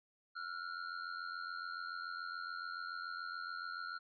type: ring-modulated tone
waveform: square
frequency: 1396.9 Hz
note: F6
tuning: in tune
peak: -39 dBFS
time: 0.35-3.99 s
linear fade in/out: 20 ms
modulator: 43.5 Hz
effects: resampled to 11025 Hz